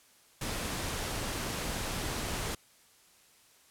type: noise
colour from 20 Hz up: pink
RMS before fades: -35 dBFS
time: 0.41-2.55 s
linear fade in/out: 5 ms
effects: white hiss -62 dBFS RMS until 3.7 s + low-pass 12000 Hz 12 dB/octave